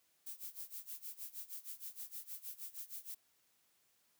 violet noise with tremolo, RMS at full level -45 dBFS, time 0.26-3.15 s, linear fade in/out 10 ms, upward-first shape sine, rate 6.4 Hz, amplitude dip 90%, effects white hiss -75 dBFS RMS until 4.19 s + high-pass 60 Hz 12 dB/octave

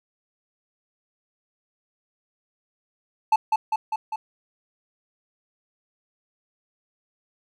triangle tone with echo, 874 Hz, A5, 12 cents flat, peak -12 dBFS, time 3.32-3.36 s, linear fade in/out 5 ms, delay 200 ms, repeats 4, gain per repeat -3 dB, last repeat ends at 4.16 s, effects none

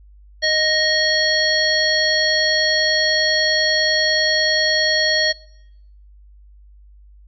harmonic tone with a mistuned harmonic, 622.3 Hz, D#5, in tune, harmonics 1 / 3 / 5 / 7 / 9, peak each -22 / -19 / -26 / -19 / -28 dBFS, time 0.42-5.33 s, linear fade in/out 20 ms, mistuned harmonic 5, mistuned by +85 cents, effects noise-tail reverb RT60 0.8 s tail -23 dB re dry + added 50 Hz sine -43 dBFS peak until 7.27 s

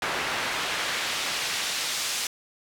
pink noise with band-pass filter sweep, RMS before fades -29 dBFS, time 0.02-2.27 s, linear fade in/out 2 ms, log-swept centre 1500 to 5600 Hz, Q 0.72, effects none

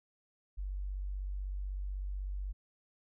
sine tone, 48.04 Hz, G1, 34 cents flat, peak -35 dBFS, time 0.57-2.53 s, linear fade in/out 20 ms, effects none

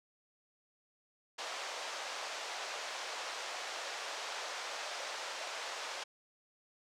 pink band-pass noise, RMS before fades -42 dBFS, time 1.38-6.04 s, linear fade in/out 10 ms, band 550 to 6700 Hz, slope 24 dB/octave, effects none

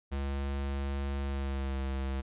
square tone with pitch glide, 69.3 to 67.06 Hz, C#2 to C2, 0 to +43 cents, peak -32 dBFS, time 0.11-2.22 s, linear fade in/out 20 ms, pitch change -57 cents, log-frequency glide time 1.23-1.79 s, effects resampled to 8000 Hz

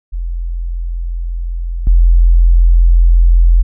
sine tone with level steps, 42.7 Hz, F1, 38 cents flat, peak -16 / -4 dBFS, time 0.12-3.63 s, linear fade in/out 20 ms, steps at 1.87 s, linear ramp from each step 2 ms, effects none

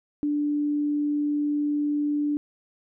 sine tone, 293.7 Hz, D4, in tune, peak -22 dBFS, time 0.23-2.37 s, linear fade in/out 0 ms, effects none

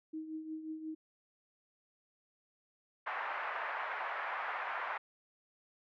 sine tone with tremolo, 315 Hz, D#4, 21 cents sharp, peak -37 dBFS, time 0.13-0.95 s, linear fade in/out 10 ms, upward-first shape triangle, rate 5.6 Hz, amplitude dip 65%
pink band-pass noise, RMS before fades -39 dBFS, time 3.06-4.98 s, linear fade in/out 10 ms, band 750 to 2000 Hz, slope 24 dB/octave
effects none

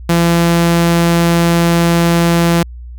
sawtooth tone, 169.7 Hz, F3, 49 cents flat, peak -5 dBFS, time 0.09-2.63 s, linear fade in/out 5 ms, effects added 60 Hz sine -27 dBFS peak until 2.98 s

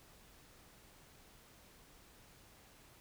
silence, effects pink hiss -62 dBFS RMS until 3 s

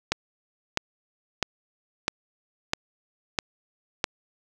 click train, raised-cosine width 0.2 ms, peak -5 dBFS, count 7, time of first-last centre 0.12-4.042 s, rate 1.53 Hz, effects none

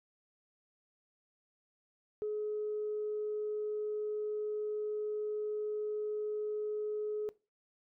sine tone, 423.3 Hz, G#4, 33 cents sharp, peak -32 dBFS, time 2.22-7.29 s, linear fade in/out 0 ms, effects noise-tail reverb RT60 0.3 s tail -21 dB re dry + tanh soft clip ceiling -28 dBFS

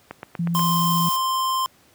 click train, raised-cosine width 0.5 ms, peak -17 dBFS, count 5, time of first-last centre 0.11-0.594 s, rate 8.26 Hz
sine tone with vibrato, 170 Hz, F3, 46 cents flat, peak -20 dBFS, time 0.39-1.09 s, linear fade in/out 5 ms, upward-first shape triangle, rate 16 Hz, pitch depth 10 cents each way
violet noise, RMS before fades -29 dBFS, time 0.54-1.17 s, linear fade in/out 10 ms
square tone, 1046.5 Hz, C6, in tune, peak -21 dBFS, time 0.55-1.66 s, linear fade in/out 0 ms
effects pink hiss -56 dBFS RMS until 1.94 s + high-pass 100 Hz 12 dB/octave

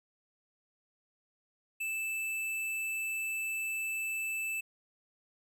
sine tone with tanh clipping, 2637 Hz, E7, in tune, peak -34 dBFS, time 1.8-4.61 s, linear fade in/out 10 ms, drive 18 dB, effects none

